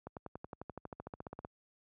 accelerating click train, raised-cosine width 1 ms, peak -29 dBFS, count 19, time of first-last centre 0.07-1.449 s, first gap 98 ms, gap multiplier 0.97, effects high-pass 60 Hz 12 dB/octave

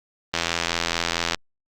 click train, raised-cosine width 0.2 ms, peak -4 dBFS, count 86, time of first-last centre 0.34-1.346 s, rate 84.5 Hz, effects Opus 32 kbps

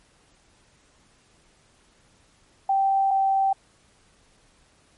sine tone pair in turn, 780 / 777.3 Hz, G5 / G5, -9 / -15 cents, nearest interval unison, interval 6 cents, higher first, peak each -18 dBFS, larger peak neither, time 2.69-3.11 / 3.11-3.53 s, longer neither, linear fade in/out 5 ms, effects pink hiss -60 dBFS RMS until 4.97 s + MP3 48 kbps

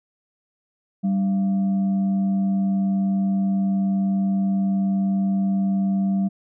sine tone with frequency modulation, 195 Hz, G3, 9 cents flat, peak -18 dBFS, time 1.03-6.29 s, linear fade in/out 20 ms, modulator 491 Hz, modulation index 0.24, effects none

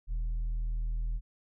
triangle tone with tanh clipping, 40.3 Hz, E1, 38 cents flat, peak -30 dBFS, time 0.07-1.21 s, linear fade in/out 50 ms, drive 8 dB, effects none

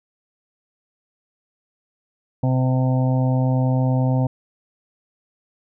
harmonic tone, 129 Hz, C3, 24 cents flat, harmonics 1 / 2 / 4 / 5 / 6 / 7, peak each -17 / -23 / -29 / -31 / -33 / -34 dBFS, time 2.43-4.27 s, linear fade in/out 5 ms, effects none

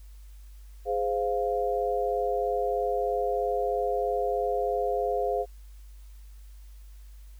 sine chord, F minor, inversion first, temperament equal with one note detuned, 415.3 / 518.4 / 698.5 Hz, Ab4 / C5 / F5, 0 / -16 / 0 cents, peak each -29 dBFS, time 0.85-5.46 s, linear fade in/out 50 ms, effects added 50 Hz sine -44 dBFS peak until 7.39 s + white hiss -63 dBFS RMS until 7.39 s

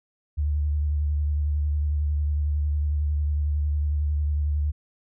sine tone with vibrato, 74 Hz, D2, 14 cents sharp, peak -21 dBFS, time 0.37-4.72 s, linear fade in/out 20 ms, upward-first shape sine, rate 11 Hz, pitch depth 33 cents each way, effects none

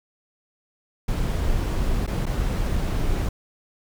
brown noise with dropouts, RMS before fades -23 dBFS, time 1.08-3.29 s, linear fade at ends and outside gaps 5 ms, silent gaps 2.066-2.075 / 2.257-2.264 s, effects none

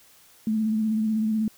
sine tone with vibrato, 218.1 Hz, A3, 15 cents flat, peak -21 dBFS, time 0.47-1.48 s, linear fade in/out 2 ms, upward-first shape sine, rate 16 Hz, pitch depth 33 cents each way, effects white hiss -55 dBFS RMS until 1.57 s

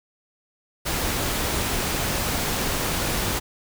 pink noise, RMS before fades -25 dBFS, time 0.85-3.4 s, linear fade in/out 20 ms, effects none

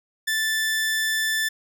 sawtooth tone, 1760 Hz, A6, in tune, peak -18 dBFS, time 0.27-1.49 s, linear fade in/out 10 ms, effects none

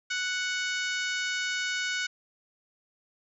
harmonic tone with a mistuned harmonic, 740 Hz, F#5, in tune, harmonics 2 / 3 / 4 / 5 / 6 / 7 / 8 / 9 / 10, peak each -31 / -35 / -37 / -39 / -41 / -42 / -43 / -44 / -45 dBFS, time 0.1-2.07 s, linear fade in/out 10 ms, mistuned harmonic 10, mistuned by -46 cents, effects none

